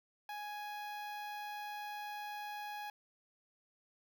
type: tone with notch filter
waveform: sawtooth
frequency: 832 Hz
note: G#5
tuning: 3 cents sharp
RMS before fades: -44 dBFS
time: 0.29-2.9 s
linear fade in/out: 2 ms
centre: 7900 Hz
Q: 0.65
effects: none